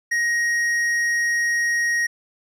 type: tone with tanh clipping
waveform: sine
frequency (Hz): 1880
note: A#6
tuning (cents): +14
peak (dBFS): -20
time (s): 0.11-2.07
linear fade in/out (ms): 10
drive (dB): 10
effects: none